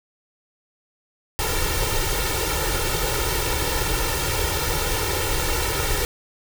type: noise with comb filter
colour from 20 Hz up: pink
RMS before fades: -23 dBFS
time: 1.39-6.05 s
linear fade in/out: 0 ms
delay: 2.2 ms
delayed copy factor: +1
effects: none